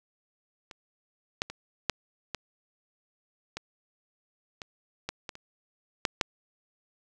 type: clicks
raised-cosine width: 0.2 ms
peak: -26 / -10 / -22 / -7 / -15 / -18 / -22 / -15 / -19 / -27 / -7 / -6 dBFS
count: 12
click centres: 0.712 / 1.419 / 1.5 / 1.897 / 2.347 / 3.57 / 4.618 / 5.09 / 5.292 / 5.354 / 6.052 / 6.212 s
effects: none